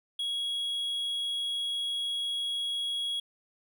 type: tone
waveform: triangle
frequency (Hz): 3322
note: G#7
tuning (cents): 0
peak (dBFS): -28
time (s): 0.19-3.2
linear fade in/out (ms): 5
effects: none